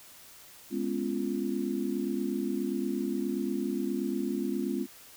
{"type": "chord", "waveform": "sine", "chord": "C# dominant seventh", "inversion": "second", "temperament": "just", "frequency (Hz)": [207.9, 249.5, 277.2, 346.5], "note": ["G#3", "B3", "C#4", "E#4"], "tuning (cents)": [2, 18, 0, -14], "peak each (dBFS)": -34, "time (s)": [0.7, 4.87], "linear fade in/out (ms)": 50, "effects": ["white hiss -52 dBFS RMS until 5.16 s"]}